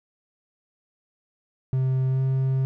triangle tone with pitch glide, 130.81 to 132.56 Hz, C3 to C3, 0 to +23 cents, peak -18 dBFS, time 1.73-2.65 s, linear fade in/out 0 ms, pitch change +23 cents, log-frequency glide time 2.08-2.21 s, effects none

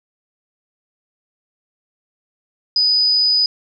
sine tone, 4978 Hz, D#8, in tune, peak -12 dBFS, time 2.76-3.46 s, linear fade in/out 2 ms, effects none

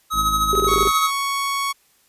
square tone with tremolo, 1275 Hz, D#6, 42 cents sharp, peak -16 dBFS, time 0.1-1.11 s, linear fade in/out 50 ms, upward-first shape sine, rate 13 Hz, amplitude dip 50%
harmonic tone, 53.2 Hz, G#1, 42 cents sharp, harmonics 1 / 2 / 3 / 4 / 5 / 6, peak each -26 / -39 / -37 / -36 / -44 / -39 dBFS, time 0.12-0.92 s, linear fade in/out 50 ms
sine tone bursts, 396.7 Hz, G4, 21 cents sharp, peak -17 dBFS, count 8, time 0.53-0.875 s, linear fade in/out 0 ms, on 23 ms, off 23 ms
sawtooth tone, 1112 Hz, C#6, 5 cents sharp, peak -17 dBFS, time 0.67-1.73 s, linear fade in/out 20 ms
effects white hiss -59 dBFS RMS until 2.08 s + resampled to 32000 Hz

